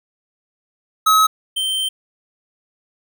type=tone pair in turn; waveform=square; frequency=1281 / 3118 Hz; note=E6 / G7; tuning=-50 / -10 cents; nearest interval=octave + minor third; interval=1540 cents; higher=second; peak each=-11 / -19 dBFS; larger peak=first; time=1.06-1.27 / 1.56-1.89 s; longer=second; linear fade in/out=10 ms; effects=none